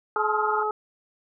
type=harmonic tone; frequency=425.9 Hz; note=G#4; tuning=44 cents sharp; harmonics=1 / 2 / 3; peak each=-28 / -28 / -28 dBFS; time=0.16-0.71 s; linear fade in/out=2 ms
type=chord; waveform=sine; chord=F dominant seventh; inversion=first; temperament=just; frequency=873.1 / 1047.7 / 1257.2 / 1396.9 Hz; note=A5 / C6 / Eb6 / F6; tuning=-14 / +2 / +18 / 0 cents; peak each=-30 / -33 / -30 / -30 dBFS; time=0.16-0.63 s; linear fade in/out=2 ms
effects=none